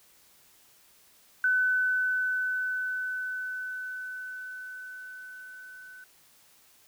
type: tone with level ramp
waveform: sine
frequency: 1507 Hz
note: F#6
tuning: 31 cents sharp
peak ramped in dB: -21 to -45 dBFS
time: 1.44-6.04 s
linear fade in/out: 2 ms
effects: white hiss -60 dBFS RMS until 6.87 s